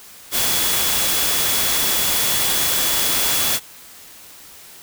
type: tone in noise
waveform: sine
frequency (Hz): 3391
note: G#7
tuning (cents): +35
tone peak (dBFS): -27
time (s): 0.31-3.6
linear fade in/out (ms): 50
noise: white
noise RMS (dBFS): -19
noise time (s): 0.31-3.6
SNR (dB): -11
effects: white hiss -42 dBFS RMS until 4.82 s